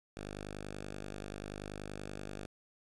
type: tone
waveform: 5% pulse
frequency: 50.4 Hz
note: G1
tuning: 49 cents sharp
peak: -31 dBFS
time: 0.17-2.46 s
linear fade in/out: 0 ms
effects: resampled to 24000 Hz + 10-bit